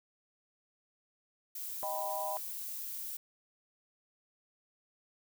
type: noise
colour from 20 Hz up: violet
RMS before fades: -41 dBFS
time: 1.55-3.17 s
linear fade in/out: 5 ms
type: chord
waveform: sine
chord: Eb augmented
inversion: none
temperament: equal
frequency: 622.3 / 784 / 987.8 Hz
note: Eb5 / G5 / B5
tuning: 0 / 0 / 0 cents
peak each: -39 dBFS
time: 1.83-2.37 s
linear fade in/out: 0 ms
effects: none